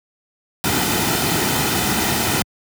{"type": "noise with comb filter", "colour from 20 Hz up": "pink", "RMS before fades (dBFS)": -19, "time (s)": [0.64, 2.42], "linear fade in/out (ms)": 0, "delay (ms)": 1.8, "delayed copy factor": -0.5, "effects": ["high-pass 80 Hz 12 dB/octave"]}